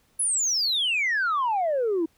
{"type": "exponential sweep", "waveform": "sine", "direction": "down", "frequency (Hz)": [10760, 313.2], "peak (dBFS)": -20, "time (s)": [0.19, 2.06], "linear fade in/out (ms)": 10, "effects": ["tanh soft clip ceiling -19 dBFS", "pink hiss -65 dBFS RMS until 2.17 s"]}